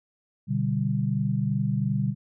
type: chord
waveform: sine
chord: G major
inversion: first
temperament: equal with one note detuned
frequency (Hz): 123.47 / 146.32 / 196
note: B2 / D3 / G3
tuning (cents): 0 / -6 / 0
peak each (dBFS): -27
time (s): 0.47-2.15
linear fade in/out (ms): 50
effects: none